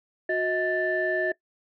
sine tone cluster, 364.9 / 633 / 1764 Hz, F#4 / D#5 / A6, -24 / +30 / +4 cents, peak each -27 dBFS, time 0.29-1.32 s, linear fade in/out 5 ms, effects noise-tail reverb RT60 0.1 s tail -20 dB re dry + tanh soft clip ceiling -15 dBFS

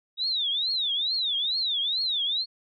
sine tone with vibrato, 3729 Hz, A#7, in tune, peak -24 dBFS, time 0.17-2.46 s, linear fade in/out 50 ms, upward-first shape triangle, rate 2.3 Hz, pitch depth 270 cents each way, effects none

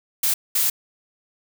blue noise bursts at uneven times, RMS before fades -20 dBFS, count 2, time 0.23-0.34 / 0.55-0.7 s, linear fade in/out 5 ms, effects none

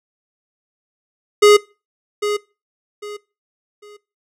square tone with echo, 415.3 Hz, G#4, in tune, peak -7 dBFS, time 1.42-1.57 s, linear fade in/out 10 ms, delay 800 ms, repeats 3, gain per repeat -11 dB, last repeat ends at 3.97 s, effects noise-tail reverb RT60 0.3 s tail -22 dB re dry + low-pass 10000 Hz 12 dB/octave

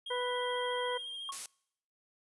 triangle tone with vibrato, 3213 Hz, G7, 42 cents sharp, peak -38 dBFS, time 0.06-1.31 s, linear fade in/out 5 ms, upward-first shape sine, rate 14 Hz, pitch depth 23 cents each way
harmonic tone, 493.9 Hz, B4, in tune, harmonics 1 / 2 / 3 / 4, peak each -34 / -37 / -43 / -43 dBFS, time 0.1-0.98 s, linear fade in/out 10 ms
sine tone with exponential decay, 1100 Hz, C#6, 14 cents flat, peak -35 dBFS, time 1.29-1.45 s, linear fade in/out 1 ms, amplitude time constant 33 ms
blue noise, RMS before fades -38 dBFS, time 1.32-1.46 s, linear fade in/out 2 ms
effects noise-tail reverb RT60 0.7 s tail -25 dB re dry + resampled to 24000 Hz

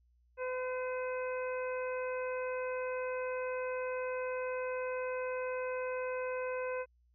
harmonic tone with a mistuned harmonic, 508 Hz, B4, 49 cents sharp, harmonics 1 / 2 / 3 / 4 / 5, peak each -35 / -43 / -45 / -51 / -47 dBFS, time 0.37-6.86 s, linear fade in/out 50 ms, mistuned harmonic 4, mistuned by +22 cents, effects added 60 Hz sine -66 dBFS peak until 7.14 s

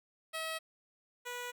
10% pulse tone pair in turn, 643 / 488.9 Hz, E5 / B4, -43 / -18 cents, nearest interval perfect fourth, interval 475 cents, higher first, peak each -28 / -31 dBFS, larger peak first, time 0.33-0.59 / 1.25-1.52 s, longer second, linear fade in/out 20 ms, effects none

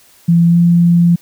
sine tone with pitch glide, 169.5 to 171.87 Hz, E3 to F3, +49 to -27 cents, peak -6 dBFS, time 0.28-1.16 s, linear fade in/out 10 ms, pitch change +24 cents, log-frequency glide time 0.48-0.57 s, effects white hiss -47 dBFS RMS until 1.21 s

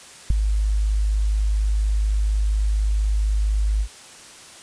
sine tone with ADSR envelope, 52.1 Hz, G#1, 6 cents sharp, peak -8 dBFS, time 0.3-3.88 s, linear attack 5 ms, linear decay 4 ms, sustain -9 dB, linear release 72 ms, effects white hiss -43 dBFS RMS until 4.62 s + resampled to 22050 Hz

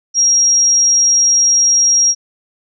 sine tone, 5630 Hz, F8, 13 cents sharp, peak -8 dBFS, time 0.14-2.15 s, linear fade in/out 50 ms, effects none

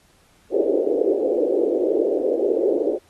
white band-pass noise, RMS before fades -20 dBFS, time 0.5-2.99 s, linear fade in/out 50 ms, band 320 to 530 Hz, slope 48 dB/octave, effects pink hiss -58 dBFS RMS until 3.09 s + AAC 32 kbps

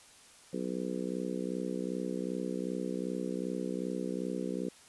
harmonic tone, 62.6 Hz, B1, 24 cents sharp, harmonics 3 / 4 / 5 / 6 / 7 / 8, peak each -38 / -39 / -40 / -41 / -41 / -42 dBFS, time 0.53-4.69 s, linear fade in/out 5 ms, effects white hiss -57 dBFS RMS until 4.88 s + resampled to 24000 Hz

